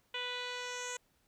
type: tone with low-pass filter sweep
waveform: 10% pulse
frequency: 493.9 Hz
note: B4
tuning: in tune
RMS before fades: -40 dBFS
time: 0.14-0.97 s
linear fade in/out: 5 ms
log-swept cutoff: 3200 to 7100 Hz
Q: 4
effects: pink hiss -73 dBFS RMS until 1.27 s